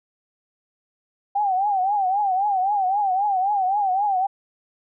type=tone with vibrato; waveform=sine; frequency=784 Hz; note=G5; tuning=in tune; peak=-18 dBFS; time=1.35-4.27 s; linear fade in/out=10 ms; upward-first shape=triangle; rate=3.8 Hz; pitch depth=140 cents each way; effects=none